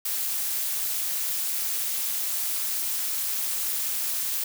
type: noise with amplitude modulation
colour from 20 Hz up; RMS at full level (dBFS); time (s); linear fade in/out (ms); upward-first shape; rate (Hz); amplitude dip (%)
blue; -25; 0.05-4.44; 5; sine; 300; 65
effects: none